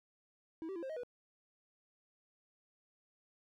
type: tone with pitch steps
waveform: triangle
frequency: 323.5 / 385.7 / 337.7 / 530 / 630 / 489.6 Hz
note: E4 / G4 / E4 / C5 / D#5 / B4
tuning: -32 / -28 / +42 / +22 / +21 / -15 cents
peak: -38 dBFS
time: 0.62-1.034 s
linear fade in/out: 0 ms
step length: 69 ms
effects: none